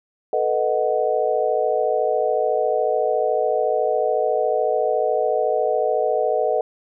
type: chord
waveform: sine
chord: B dominant seventh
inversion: third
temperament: equal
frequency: 440 / 493.9 / 622.3 / 740 Hz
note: A4 / B4 / D#5 / F#5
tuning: 0 / 0 / 0 / 0 cents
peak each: -23 / -23 / -22 / -24 dBFS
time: 0.33-6.61 s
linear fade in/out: 2 ms
effects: none